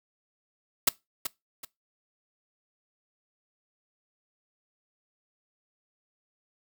white noise with echo, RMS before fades -20 dBFS, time 0.87-0.89 s, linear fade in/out 5 ms, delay 380 ms, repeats 2, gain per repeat -10 dB, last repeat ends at 1.65 s, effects noise-tail reverb RT60 0.2 s tail -21 dB re dry

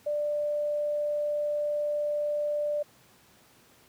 sine tone, 591 Hz, D5, 11 cents sharp, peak -26 dBFS, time 0.06-2.83 s, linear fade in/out 10 ms, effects pink hiss -59 dBFS RMS until 3.88 s + high-pass 100 Hz 12 dB/octave

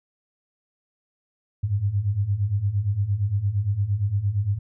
sine beating tone pair, 95.7 / 104.4 Hz, G2 / G#2, -41 / +10 cents, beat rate 8.7 Hz, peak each -26 / -22 dBFS, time 1.63-4.59 s, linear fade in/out 10 ms, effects none

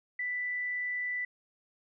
sine tone, 1981 Hz, B6, 5 cents sharp, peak -31 dBFS, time 0.19-1.25 s, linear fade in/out 5 ms, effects none

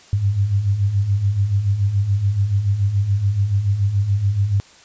sine beating tone pair, 95.1 / 102.1 Hz, F#2 / G#2, +48 / -29 cents, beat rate 7 Hz, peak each -23 / -16 dBFS, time 0.13-4.6 s, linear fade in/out 0 ms, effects white hiss -47 dBFS RMS until 4.84 s + resampled to 16000 Hz

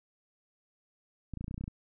clicks, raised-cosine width 5 ms, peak -26 dBFS, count 11, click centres 1.337 / 1.373 / 1.41 / 1.443 / 1.481 / 1.511 / 1.543 / 1.579 / 1.61 / 1.64 / 1.679 s, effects none

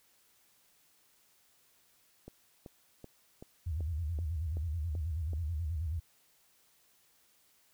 click train, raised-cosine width 2 ms, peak -33 dBFS, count 9, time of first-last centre 2.28-5.333 s, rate 2.62 Hz
sine tone with vibrato, 80 Hz, D#2, 49 cents sharp, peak -32 dBFS, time 3.66-6 s, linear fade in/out 10 ms, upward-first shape square, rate 9.3 Hz, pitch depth 130 cents each way
effects white hiss -68 dBFS RMS until 7.73 s

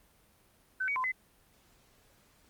sine tone with pitch steps, 1523 / 2253 / 1026 / 2031 Hz, F#6 / C#7 / C6 / B6, +50 / +28 / -34 / +48 cents, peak -29 dBFS, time 0.8-1.12 s, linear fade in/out 10 ms, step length 80 ms, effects pink hiss -65 dBFS RMS until 2.49 s + Opus 32 kbps

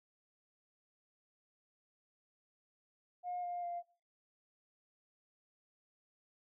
sine tone with pitch steps, 715 / 705.6 / 696.3 Hz, F5 / F5 / F5, +41 / +18 / -5 cents, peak -37 dBFS, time 3.23-3.83 s, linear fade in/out 50 ms, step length 200 ms, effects noise-tail reverb RT60 0.4 s tail -19 dB re dry + tanh soft clip ceiling -33 dBFS

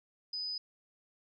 sine tone, 4994 Hz, D#8, 6 cents sharp, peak -35 dBFS, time 0.33-0.58 s, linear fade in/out 5 ms, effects none

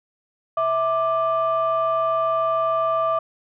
sine tone pair together, 652.9 / 1180 Hz, E5 / D6, -17 / +8 cents, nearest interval minor seventh, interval 1025 cents, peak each -20 dBFS, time 0.57-3.19 s, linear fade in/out 5 ms, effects tanh soft clip ceiling -13 dBFS

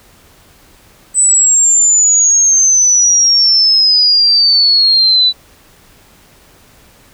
sine exponential sweep, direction down, 8060 to 3951 Hz, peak -6 dBFS, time 1.14-5.33 s, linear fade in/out 50 ms, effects pink hiss -45 dBFS RMS until 7.13 s

